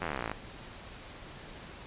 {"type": "slowing click train", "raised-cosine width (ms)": 0.5, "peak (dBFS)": -18, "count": 21, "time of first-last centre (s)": [0.02, 0.316], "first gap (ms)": 11, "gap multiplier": 1.03, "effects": ["pink hiss -47 dBFS RMS until 1.86 s", "resampled to 8000 Hz"]}